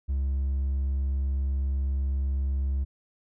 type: tone with hard clipping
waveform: sine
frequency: 68 Hz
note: C#2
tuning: 33 cents flat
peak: -25 dBFS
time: 0.08-2.85 s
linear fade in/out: 20 ms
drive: 2 dB
effects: none